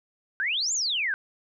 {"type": "exponential two-way sweep", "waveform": "sine", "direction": "up then down", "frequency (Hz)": [1500, 7430, 1500], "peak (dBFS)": -24, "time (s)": [0.4, 1.14], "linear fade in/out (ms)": 0, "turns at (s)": 0.73, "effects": []}